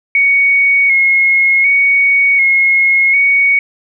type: tone with vibrato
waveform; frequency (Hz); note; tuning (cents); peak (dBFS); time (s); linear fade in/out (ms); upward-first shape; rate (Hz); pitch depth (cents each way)
sine; 2198; C#7; -15; -7; 0.15-3.59; 2; square; 0.67; 28
effects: none